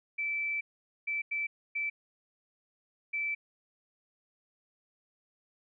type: tone bursts at uneven times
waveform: sine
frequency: 2322 Hz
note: D7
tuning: 20 cents flat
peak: -30 dBFS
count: 5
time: 0.18-0.61 / 1.07-1.22 / 1.31-1.47 / 1.75-1.9 / 3.13-3.35 s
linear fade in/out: 10 ms
effects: none